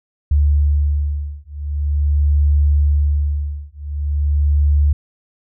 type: beating tone pair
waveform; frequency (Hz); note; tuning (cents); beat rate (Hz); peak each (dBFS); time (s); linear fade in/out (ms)
sine; 72.7 / 73.14; D2 / D2; -17 / -7; 0.44; -16; 0.31-4.93; 5
effects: none